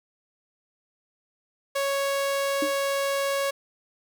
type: tone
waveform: sawtooth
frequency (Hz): 554.4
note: C#5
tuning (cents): 0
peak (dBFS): -20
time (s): 1.75-3.51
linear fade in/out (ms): 10
type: tone with exponential decay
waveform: sine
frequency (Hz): 299.6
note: D4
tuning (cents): +35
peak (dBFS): -22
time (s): 2.62-2.75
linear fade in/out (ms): 5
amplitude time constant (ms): 27
effects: none